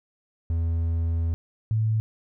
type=tone pair in turn; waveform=triangle / sine; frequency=82.9 / 109.96 Hz; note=E2 / A2; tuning=+10 / -1 cents; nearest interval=perfect fourth; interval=489 cents; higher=second; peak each=-20 dBFS; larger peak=neither; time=0.5-1.34 / 1.71-2 s; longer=first; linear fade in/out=0 ms; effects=none